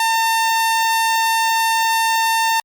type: tone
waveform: sawtooth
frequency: 903 Hz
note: A5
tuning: 45 cents sharp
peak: -11 dBFS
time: 0-2.6 s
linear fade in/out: 2 ms
effects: Opus 48 kbps